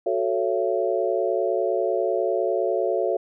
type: chord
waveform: sine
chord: F# minor seventh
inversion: none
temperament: equal with one note detuned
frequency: 370 / 440 / 554.4 / 673.5 Hz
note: F#4 / A4 / C#5 / E5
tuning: 0 / 0 / 0 / +37 cents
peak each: -26 dBFS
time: 0.06-3.17 s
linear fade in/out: 5 ms
effects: none